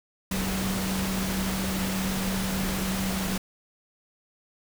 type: tone in noise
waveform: sine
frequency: 190.3 Hz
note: F#3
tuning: 49 cents sharp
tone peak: -28 dBFS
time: 0.31-3.38 s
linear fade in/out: 5 ms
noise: pink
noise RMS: -31 dBFS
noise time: 0.31-3.38 s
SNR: 0 dB
effects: none